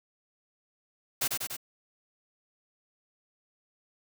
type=noise with echo; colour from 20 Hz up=white; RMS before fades=-28 dBFS; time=1.21-1.28 s; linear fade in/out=10 ms; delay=96 ms; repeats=3; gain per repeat=-3 dB; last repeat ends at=1.568 s; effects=none